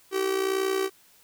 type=tone with amplitude modulation; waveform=45% pulse; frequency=384.4 Hz; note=G4; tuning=34 cents flat; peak=-21 dBFS; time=0.11-0.9 s; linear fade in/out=50 ms; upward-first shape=sine; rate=61.6 Hz; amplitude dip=65%; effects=white hiss -58 dBFS RMS until 1.23 s